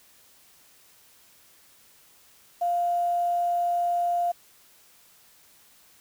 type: tone with quantisation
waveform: sine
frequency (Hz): 698.5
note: F5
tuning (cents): 0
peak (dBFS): -22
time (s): 2.61-4.32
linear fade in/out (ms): 10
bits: 8
effects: white hiss -57 dBFS RMS until 6 s